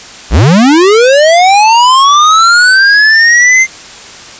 square linear sweep, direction up, 40.6 to 2100 Hz, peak -3 dBFS, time 0.3-3.67 s, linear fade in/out 50 ms, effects white hiss -29 dBFS RMS until 4.39 s + resampled to 16000 Hz

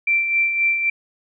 sine tone with tremolo, 2349 Hz, D7, in tune, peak -14 dBFS, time 0.07-0.9 s, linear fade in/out 5 ms, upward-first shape sine, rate 3.8 Hz, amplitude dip 50%, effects none

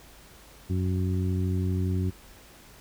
harmonic tone, 92.5 Hz, F#2, in tune, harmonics 1 / 2 / 3 / 4, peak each -25 / -31 / -35 / -37 dBFS, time 0.69-2.11 s, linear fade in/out 20 ms, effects added 50 Hz sine -55 dBFS peak until 2.8 s + pink hiss -52 dBFS RMS until 2.8 s

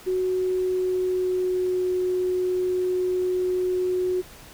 sine tone with pitch glide, 370 to 365.8 Hz, F#4 to F#4, 0 to -20 cents, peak -21 dBFS, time 0.06-4.22 s, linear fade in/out 20 ms, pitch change -20 cents, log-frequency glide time 0.39-1.9 s, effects pink hiss -46 dBFS RMS until 4.53 s

